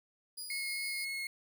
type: tone with tremolo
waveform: 20% pulse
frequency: 4905 Hz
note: D#8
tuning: 26 cents flat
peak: -34 dBFS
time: 0.37-1.05 s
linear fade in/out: 10 ms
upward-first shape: sine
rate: 6.5 Hz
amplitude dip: 30%
type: tone with vibrato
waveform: 35% pulse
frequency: 2168 Hz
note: C#7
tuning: 39 cents flat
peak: -34 dBFS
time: 0.5-1.27 s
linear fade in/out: 2 ms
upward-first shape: triangle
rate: 3.7 Hz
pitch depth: 8 cents each way
effects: 11-bit